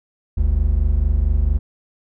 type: tone pair together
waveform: triangle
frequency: 49 / 73.42 Hz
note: G1 / D2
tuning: 0 / 0 cents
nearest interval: perfect fifth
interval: 700 cents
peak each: -15 dBFS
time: 0.37-1.59 s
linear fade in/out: 10 ms
effects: none